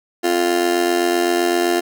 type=tone with amplitude modulation; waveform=30% pulse; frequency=349.2 Hz; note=F4; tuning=in tune; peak=-9 dBFS; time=0.23-1.81 s; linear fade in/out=20 ms; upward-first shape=sine; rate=87.8 Hz; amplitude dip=80%; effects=none